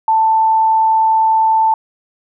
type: tone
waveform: sine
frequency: 885 Hz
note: A5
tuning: 10 cents sharp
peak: -9 dBFS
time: 0.08-1.74 s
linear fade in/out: 2 ms
effects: none